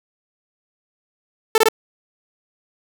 sawtooth tone bursts, 442.2 Hz, A4, 9 cents sharp, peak -7 dBFS, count 3, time 1.55-1.686 s, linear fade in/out 2 ms, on 30 ms, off 23 ms, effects none

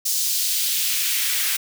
white noise with high-pass filter sweep, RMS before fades -22 dBFS, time 0.05-1.57 s, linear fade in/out 10 ms, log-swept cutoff 5100 to 1800 Hz, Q 1.3, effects none

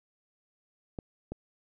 clicks, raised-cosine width 2 ms, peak -23 dBFS, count 2, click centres 0.988 / 1.32 s, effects none

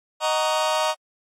sawtooth chord, D# minor seventh, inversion none, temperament just, 622.3 / 746.7 / 933.4 / 1120.1 Hz, D#5 / F#5 / A#5 / C#6, 0 / +16 / +2 / +18 cents, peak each -19 / -25 / -20 / -25 dBFS, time 0.2-0.95 s, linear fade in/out 50 ms, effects low-pass 8000 Hz 12 dB/octave + AAC 64 kbps

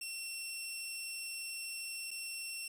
15% pulse tone with dropouts, 2713 Hz, E7, 49 cents sharp, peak -33 dBFS, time 0.01-2.68 s, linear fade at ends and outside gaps 5 ms, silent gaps 2.108-2.112 s, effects 10-bit

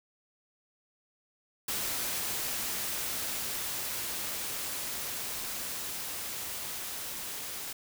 white noise with level ramp, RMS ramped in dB -33 to -39 dBFS, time 1.68-7.73 s, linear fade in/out 5 ms, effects none

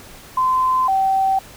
sine tone pair in turn, 1030 / 771.6 Hz, C6 / G5, -28 / -28 cents, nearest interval perfect fourth, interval 500 cents, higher first, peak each -14 dBFS, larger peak neither, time 0.37-0.88 / 0.88-1.39 s, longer neither, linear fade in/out 5 ms, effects pink hiss -41 dBFS RMS until 1.56 s

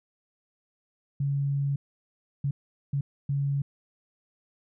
sine tone bursts at uneven times, 140.2 Hz, C#3, 20 cents sharp, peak -24 dBFS, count 4, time 1.2-1.76 / 2.44-2.51 / 2.93-3.01 / 3.29-3.62 s, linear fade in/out 5 ms, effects none

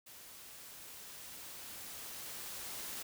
white noise with level ramp, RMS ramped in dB -54 to -43 dBFS, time 0.06-3.03 s, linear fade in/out 10 ms, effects none

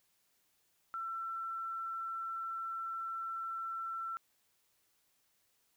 sine tone, 1343 Hz, E6, 32 cents sharp, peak -37 dBFS, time 0.94-4.17 s, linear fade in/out 0 ms, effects white hiss -75 dBFS RMS until 5.76 s

